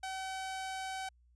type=tone; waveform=sawtooth; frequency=762 Hz; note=G5; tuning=49 cents flat; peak=-34 dBFS; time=0.03-1.09 s; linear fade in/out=5 ms; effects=added 60 Hz sine -63 dBFS peak until 1.35 s + resampled to 24000 Hz